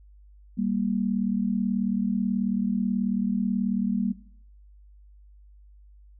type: tone pair together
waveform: sine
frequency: 196.3 / 234.7 Hz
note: G3 / A#3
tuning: +3 / +12 cents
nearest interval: minor third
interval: 309 cents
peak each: -26 dBFS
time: 0.57-4.13 s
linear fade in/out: 20 ms
effects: noise-tail reverb RT60 0.6 s tail -18 dB re dry + added 50 Hz sine -49 dBFS peak until 6.19 s